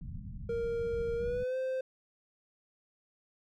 pink low-pass noise, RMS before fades -42 dBFS, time 0.01-1.44 s, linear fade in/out 5 ms, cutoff 210 Hz, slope 48 dB/octave
triangle tone with pitch glide, 466.2 to 520.3 Hz, A#4 to C5, 0 to -10 cents, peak -29 dBFS, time 0.49-1.81 s, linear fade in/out 5 ms, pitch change +190 cents, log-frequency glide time 1.16-1.57 s
effects none

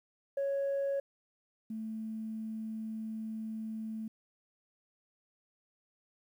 sine tone pair in turn, 554.4 / 220 Hz, C#5 / A3, 0 / 0 cents, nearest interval octave + major third, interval 1600 cents, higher first, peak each -28 / -36 dBFS, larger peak first, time 0.37-1 / 1.7-4.08 s, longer second, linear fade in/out 5 ms, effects tanh soft clip ceiling -28 dBFS + 11-bit

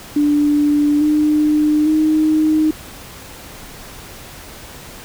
sine tone with pitch steps, 293.7 / 302 / 310.4 Hz, D4 / D4 / D#4, 0 / +48 / -4 cents, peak -11 dBFS, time 0.16-2.71 s, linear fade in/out 5 ms, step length 850 ms, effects pink hiss -36 dBFS RMS until 5.04 s

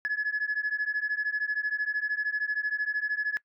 sine beating tone pair, 1697 / 1710 Hz, G#6 / A6, +37 / -50 cents, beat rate 13 Hz, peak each -28 dBFS, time 0.05-3.37 s, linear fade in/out 0 ms, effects noise-tail reverb RT60 0.1 s tail -23 dB re dry + tanh soft clip ceiling -22 dBFS

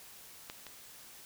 clicks, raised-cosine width 0.2 ms, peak -24 / -28 dBFS, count 2, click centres 0.499 / 0.667 s, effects white hiss -53 dBFS RMS until 1.25 s

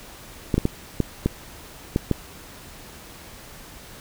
clicks, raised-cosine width 3 ms, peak -6 dBFS, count 7, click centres 0.542 / 0.58 / 0.654 / 1.003 / 1.26 / 1.961 / 2.113 s, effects pink hiss -43 dBFS RMS until 4 s

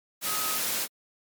sine tone in noise, 1265 Hz, D#6, 28 cents sharp, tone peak -34 dBFS, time 0.24-0.6 s, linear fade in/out 50 ms, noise white, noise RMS -29 dBFS, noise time 0.21-0.88 s, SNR -8 dB, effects high-pass 150 Hz 12 dB/octave + MP3 96 kbps

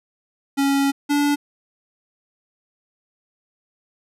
square tone pair in turn, 277.2 / 289.1 Hz, C#4 / D4, 0 / -27 cents, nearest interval minor second, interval 73 cents, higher second, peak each -17 dBFS, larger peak neither, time 0.57-0.92 / 1.09-1.36 s, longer first, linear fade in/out 20 ms, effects resampled to 32000 Hz

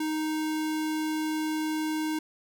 square tone, 311.1 Hz, D#4, in tune, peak -28 dBFS, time 0-2.19 s, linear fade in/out 5 ms, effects none

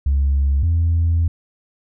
sine tone pair in turn, 69.3 / 83.4 Hz, C#2 / E2, 0 / +21 cents, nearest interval minor third, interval 321 cents, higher second, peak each -12 dBFS, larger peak neither, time 0.06-0.63 / 0.63-1.28 s, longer second, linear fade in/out 5 ms, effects tanh soft clip ceiling -11 dBFS

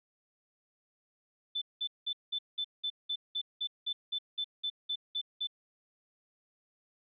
sine tone bursts, 3520 Hz, A7, in tune, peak -31 dBFS, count 16, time 1.55-5.472 s, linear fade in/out 10 ms, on 67 ms, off 190 ms, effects none

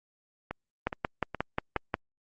two click trains, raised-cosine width 0.5 ms, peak -12 / -19 dBFS, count 7 / 4, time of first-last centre 0.87-1.941 / 0.51-1.765 s, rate 5.6 / 2.39 Hz, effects Opus 48 kbps

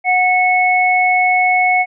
sine tone pair together, 734 / 2200 Hz, F#5 / C#7, -14 / -14 cents, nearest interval octave + perfect fifth, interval 1900 cents, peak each -13 dBFS, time 0.04-1.86 s, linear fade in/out 50 ms, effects none

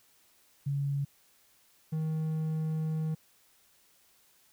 sine / triangle tone pair in turn, 140.7 / 157.65 Hz, C#3 / D#3, +26 / +23 cents, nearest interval major second, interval 197 cents, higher second, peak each -28 / -27 dBFS, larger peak second, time 0.66-1.05 / 1.92-3.15 s, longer second, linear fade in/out 10 ms, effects white hiss -65 dBFS RMS until 4.52 s

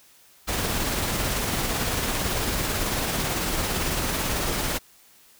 pink noise with tremolo, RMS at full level -25 dBFS, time 0.47-4.79 s, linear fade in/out 20 ms, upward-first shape sine, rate 18 Hz, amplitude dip 25%, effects white hiss -55 dBFS RMS until 5.39 s

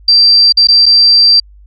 sine tone with dropouts, 4699 Hz, D8, in tune, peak -3 dBFS, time 0.08-1.4 s, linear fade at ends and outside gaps 5 ms, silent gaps 0.524-0.571 / 0.672-0.685 / 0.858-0.862 s, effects added 50 Hz sine -36 dBFS peak until 1.66 s

